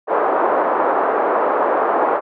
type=band-pass noise; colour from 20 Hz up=pink; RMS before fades=-17 dBFS; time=0.07-2.21 s; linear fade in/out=50 ms; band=410 to 1200 Hz; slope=24 dB/octave; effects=none